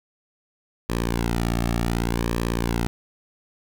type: tone with flanger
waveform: sawtooth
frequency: 58 Hz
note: A#1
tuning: 8 cents flat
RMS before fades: -24 dBFS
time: 0.89-2.87 s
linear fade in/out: 0 ms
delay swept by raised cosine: 1.4 to 2.02 ms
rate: 0.66 Hz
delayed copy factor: -0.7
effects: none